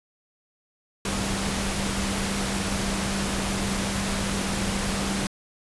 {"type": "tone in noise", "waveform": "sine", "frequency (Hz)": 196.2, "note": "G3", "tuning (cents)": 2, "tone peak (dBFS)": -29, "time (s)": [1.05, 5.27], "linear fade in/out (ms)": 2, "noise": "pink", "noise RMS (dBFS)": -28, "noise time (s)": [1.05, 5.27], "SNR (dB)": -4, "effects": ["resampled to 24000 Hz"]}